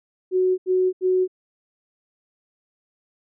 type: tone bursts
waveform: sine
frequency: 370 Hz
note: F#4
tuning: in tune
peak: -16 dBFS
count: 3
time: 0.31-1.278 s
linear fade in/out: 50 ms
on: 270 ms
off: 79 ms
effects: none